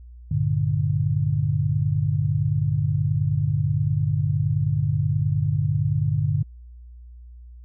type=chord; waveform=sine; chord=G minor; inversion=none; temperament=equal; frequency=98 / 116.54 / 146.83 Hz; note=G2 / Bb2 / D3; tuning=0 / 0 / 0 cents; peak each=-24 / -25 / -22 dBFS; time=0.31-6.43 s; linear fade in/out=5 ms; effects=added 60 Hz sine -40 dBFS peak until 7.64 s